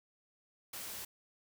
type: noise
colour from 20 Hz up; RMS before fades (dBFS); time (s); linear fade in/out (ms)
white; -44; 0.73-1.05; 5
effects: none